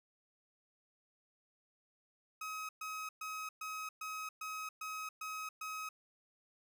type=tone bursts; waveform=30% pulse; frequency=1271 Hz; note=D#6; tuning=36 cents sharp; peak=-38 dBFS; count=9; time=2.41-5.89 s; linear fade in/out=5 ms; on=280 ms; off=120 ms; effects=none